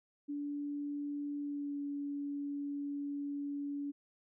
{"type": "tone with pitch glide", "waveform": "sine", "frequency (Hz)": [288.9, 285.3], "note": ["D4", "C#4"], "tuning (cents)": [-28, 50], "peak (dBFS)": -36, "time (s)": [0.28, 3.92], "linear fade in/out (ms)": 20, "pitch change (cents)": -22, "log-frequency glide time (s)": [1.39, 1.8], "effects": []}